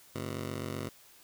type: ring-modulated tone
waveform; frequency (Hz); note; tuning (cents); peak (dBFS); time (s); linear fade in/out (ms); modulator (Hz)
15% pulse; 123.47; B2; 0; -26; 0.15-0.89; 5; 23.9
effects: white hiss -58 dBFS RMS until 1.23 s